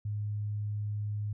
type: tone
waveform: sine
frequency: 104.4 Hz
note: G#2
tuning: 10 cents sharp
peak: -31 dBFS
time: 0.05-1.33 s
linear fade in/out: 5 ms
effects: none